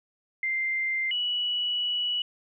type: tone pair in turn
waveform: sine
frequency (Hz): 2091 / 2941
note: C7 / F#7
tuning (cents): -2 / -11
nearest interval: tritone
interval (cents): 591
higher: second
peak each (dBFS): -25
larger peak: neither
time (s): 0.43-1.11 / 1.11-2.22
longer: second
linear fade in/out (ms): 2
effects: none